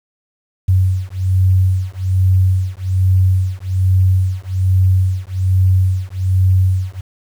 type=beating tone pair; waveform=sine; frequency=92.8 / 94 Hz; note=F#2 / F#2; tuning=+6 / +28 cents; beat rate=1.2 Hz; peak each=-14 dBFS; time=0.68-7.01 s; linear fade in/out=10 ms; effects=7-bit